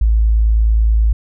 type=tone; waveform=sine; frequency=54.7 Hz; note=A1; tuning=9 cents flat; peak=-9 dBFS; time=0.01-1.13 s; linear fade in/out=5 ms; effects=none